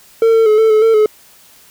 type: tone with pitch steps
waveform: triangle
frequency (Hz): 453.3 / 450 / 427.9 / 443.7 / 431.3 / 450 / 427.5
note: A#4 / A4 / A4 / A4 / A4 / A4 / A4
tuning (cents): -48 / +39 / -48 / +14 / -35 / +39 / -50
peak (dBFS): -5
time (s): 0.22-1.06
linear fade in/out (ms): 2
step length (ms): 120
effects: white hiss -45 dBFS RMS until 1.7 s